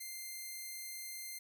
5% pulse tone, 2095 Hz, C7, 2 cents sharp, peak -33 dBFS, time 0-1.39 s, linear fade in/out 10 ms, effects none

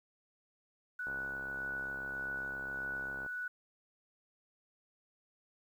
sine tone with tremolo, 1478 Hz, F#6, 2 cents flat, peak -36 dBFS, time 0.99-3.48 s, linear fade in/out 5 ms, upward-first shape sine, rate 1.7 Hz, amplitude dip 25%
click train, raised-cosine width 1 ms, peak -34 dBFS, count 149, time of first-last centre 1.07-3.263 s, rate 67.5 Hz
effects 11-bit

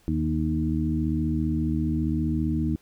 harmonic tone with a mistuned harmonic, 77.9 Hz, D#2, 3 cents sharp, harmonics 1 / 2 / 3 / 4, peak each -28 / -28 / -28 / -28 dBFS, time 0.08-2.76 s, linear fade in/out 0 ms, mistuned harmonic 3, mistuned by +22 cents, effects pink hiss -61 dBFS RMS until 2.81 s

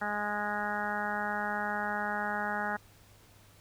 harmonic tone, 207.7 Hz, G#3, in tune, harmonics 1 / 2 / 3 / 4 / 5 / 6 / 7 / 8 / 9, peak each -40 / -45 / -41 / -35 / -44 / -41 / -37 / -39 / -42 dBFS, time 0.01-2.77 s, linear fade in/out 10 ms, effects added 101 Hz sine -60 dBFS peak until 3.6 s + pink hiss -60 dBFS RMS until 3.6 s

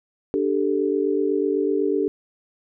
sine chord, D suspended fourth, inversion none, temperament equal, 293.7 / 392 / 440 Hz, D4 / G4 / A4, 0 / 0 / 0 cents, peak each -24 / -22 / -24 dBFS, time 0.34-2.08 s, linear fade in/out 0 ms, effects none

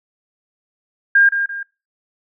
sine tone with echo, 1609 Hz, G6, 45 cents sharp, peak -8 dBFS, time 1.15-1.29 s, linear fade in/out 5 ms, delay 170 ms, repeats 2, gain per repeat -8 dB, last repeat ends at 1.63 s, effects noise-tail reverb RT60 0.3 s tail -24 dB re dry

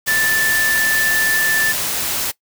sine tone in noise, 1760 Hz, A6, in tune, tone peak -15 dBFS, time 0.07-1.73 s, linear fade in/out 20 ms, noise white, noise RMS -21 dBFS, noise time 0.06-2.32 s, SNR +3 dB, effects noise-tail reverb RT60 0.1 s tail -20 dB re dry

